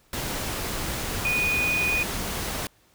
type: tone in noise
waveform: sine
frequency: 2471 Hz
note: D#7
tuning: 13 cents flat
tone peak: -22 dBFS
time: 1.25-2.03 s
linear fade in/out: 2 ms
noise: pink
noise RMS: -30 dBFS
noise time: 0.13-2.67 s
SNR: +5 dB
effects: pink hiss -61 dBFS RMS until 2.94 s